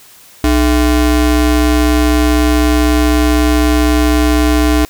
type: ring-modulated tone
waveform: square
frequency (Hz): 182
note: F#3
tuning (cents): -28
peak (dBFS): -6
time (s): 0.44-4.85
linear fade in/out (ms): 0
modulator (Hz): 120
effects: white hiss -41 dBFS RMS until 4.89 s